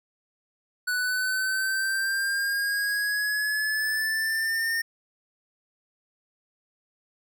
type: exponential sweep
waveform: square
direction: up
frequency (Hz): 1480 to 1829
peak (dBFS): -25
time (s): 0.87-4.82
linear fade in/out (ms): 10
effects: none